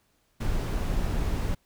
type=noise; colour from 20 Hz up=brown; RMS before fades=-27 dBFS; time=0.4-1.55 s; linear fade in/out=10 ms; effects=pink hiss -69 dBFS RMS until 1.65 s